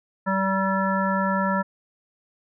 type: harmonic tone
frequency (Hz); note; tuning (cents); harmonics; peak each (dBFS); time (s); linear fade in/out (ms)
192.5; G3; -31; 1 / 3 / 5 / 7 / 9; -24 / -28 / -26 / -28 / -30; 0.26-1.63; 20
effects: none